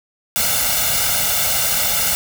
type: noise with comb filter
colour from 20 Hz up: white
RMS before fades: -18 dBFS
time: 0.36-2.15 s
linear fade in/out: 0 ms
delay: 1.4 ms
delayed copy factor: +0.95
effects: none